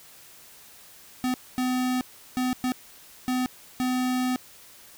square tone bursts at uneven times, 253.2 Hz, B3, 43 cents sharp, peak -24 dBFS, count 6, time 1.24-1.34 / 1.58-2.01 / 2.37-2.53 / 2.64-2.72 / 3.28-3.46 / 3.8-4.36 s, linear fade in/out 0 ms, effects white hiss -50 dBFS RMS until 4.97 s

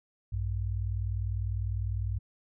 sine tone pair together, 60.03 / 100 Hz, B1 / G2, -48 / +35 cents, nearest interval major sixth, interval 883 cents, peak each -32 / -31 dBFS, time 0.32-2.19 s, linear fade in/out 10 ms, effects none

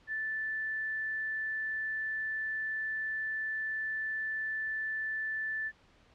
sine tone, 1757 Hz, A6, 3 cents flat, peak -32 dBFS, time 0.07-5.72 s, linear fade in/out 50 ms, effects pink hiss -63 dBFS RMS until 6.14 s + low-pass 4000 Hz 12 dB/octave

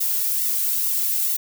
violet noise with flanger, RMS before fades -22 dBFS, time 0-1.37 s, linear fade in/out 10 ms, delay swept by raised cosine 1.2 to 2.5 ms, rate 2.3 Hz, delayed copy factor -0.8, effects none

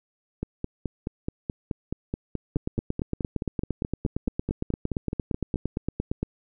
two click trains, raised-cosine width 3 ms, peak -15 / -13 dBFS, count 25 / 33, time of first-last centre 0.43-5.558 / 2.56-6.23 s, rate 4.68 / 8.72 Hz, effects none

